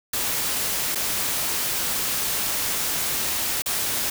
white noise with dropouts, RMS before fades -25 dBFS, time 0.13-4.1 s, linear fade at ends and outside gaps 5 ms, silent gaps 0.949-0.955 / 3.621-3.659 s, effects none

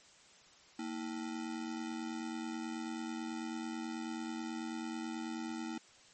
square ring-modulated tone, 275.8 Hz, C#4, 9 cents flat, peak -36 dBFS, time 0.79-5.78 s, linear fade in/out 0 ms, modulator 44.6 Hz, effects white hiss -61 dBFS RMS until 6.13 s + MP3 32 kbps

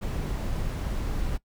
brown noise, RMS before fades -29 dBFS, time 0.01-1.38 s, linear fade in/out 20 ms, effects noise-tail reverb RT60 0.1 s tail -20 dB re dry

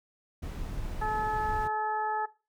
brown noise, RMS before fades -36 dBFS, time 0.42-1.68 s, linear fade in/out 10 ms
harmonic tone, 430.2 Hz, A4, 39 cents flat, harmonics 1 / 2 / 3 / 4, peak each -39 / -30 / -37 / -37 dBFS, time 1.01-2.26 s, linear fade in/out 10 ms
effects noise-tail reverb RT60 0.3 s tail -18 dB re dry

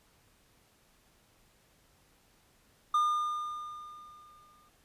triangle tone with exponential decay, 1211 Hz, D#6, 47 cents flat, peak -21 dBFS, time 2.94-4.69 s, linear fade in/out 5 ms, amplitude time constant 380 ms, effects pink hiss -66 dBFS RMS until 4.84 s + resampled to 32000 Hz

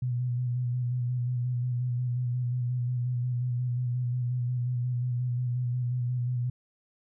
sine tone with vibrato, 123.47 Hz, B2, in tune, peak -26 dBFS, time 0.02-6.5 s, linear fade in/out 5 ms, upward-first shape square, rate 5.6 Hz, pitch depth 27 cents each way, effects none

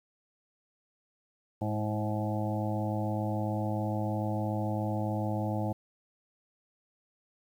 harmonic tone with a mistuned harmonic, 106.9 Hz, A2, 49 cents flat, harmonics 1 / 2 / 3 / 5 / 6 / 7 / 8, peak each -32 / -35 / -37 / -39 / -40 / -40 / -41 dBFS, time 1.61-5.73 s, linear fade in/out 10 ms, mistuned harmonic 2, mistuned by -31 cents, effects 10-bit

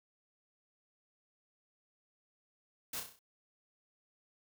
white noise with echo, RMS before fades -40 dBFS, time 2.93-3 s, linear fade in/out 5 ms, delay 32 ms, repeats 6, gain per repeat -5 dB, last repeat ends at 3.192 s, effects none

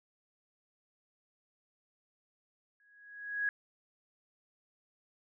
sine tone with exponential growth, 1661.2 Hz, G#6, in tune, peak -27 dBFS, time 2.8-3.49 s, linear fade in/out 1 ms, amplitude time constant 150 ms, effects none

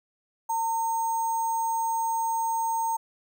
sine tone with sample-and-hold, 910 Hz, A#5, 42 cents flat, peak -24 dBFS, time 0.49-2.97 s, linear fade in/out 10 ms, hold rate 7350 Hz, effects none

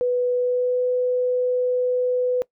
sine tone with pitch glide, 493.9 to 499.1 Hz, B4 to B4, 0 to +18 cents, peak -18 dBFS, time 0.01-2.42 s, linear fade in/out 0 ms, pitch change +18 cents, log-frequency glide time 0.34-0.82 s, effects noise-tail reverb RT60 0.1 s tail -21 dB re dry

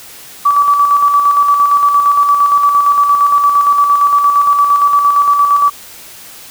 sine tone with tremolo, 1151 Hz, D6, 35 cents flat, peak -5 dBFS, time 0.45-5.7 s, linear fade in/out 10 ms, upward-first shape square, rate 8.7 Hz, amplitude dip 40%, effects white hiss -34 dBFS RMS until 6.5 s

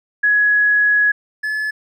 sine / triangle tone pair in turn, 1678 / 1719.2 Hz, G#6 / A6, +17 / -41 cents, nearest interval unison, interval 42 cents, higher second, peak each -11 / -17 dBFS, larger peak first, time 0.23-1.12 / 1.43-1.71 s, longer first, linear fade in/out 10 ms, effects none

